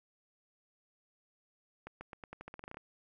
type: accelerating click train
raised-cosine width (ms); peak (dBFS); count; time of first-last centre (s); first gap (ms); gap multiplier
0.5; -30; 14; 1.87-2.771; 140; 0.87
effects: none